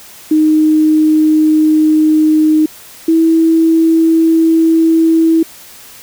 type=tone pair in turn; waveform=sine; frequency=310 / 325.5 Hz; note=D#4 / E4; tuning=-6 / -22 cents; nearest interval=minor second; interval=84 cents; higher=second; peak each=-6 dBFS; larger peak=neither; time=0.31-2.66 / 3.08-5.43 s; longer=neither; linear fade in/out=5 ms; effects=white hiss -36 dBFS RMS until 6.02 s